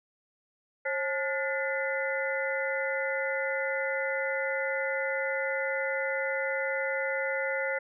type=tone cluster; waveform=sine; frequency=539 / 863 / 1434 / 1769 / 2028 Hz; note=C#5 / A5 / F6 / A6 / B6; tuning=-49 / -34 / +45 / +9 / +45 cents; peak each=-31 / -40 / -35 / -38 / -33 dBFS; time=0.85-7.79 s; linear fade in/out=10 ms; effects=none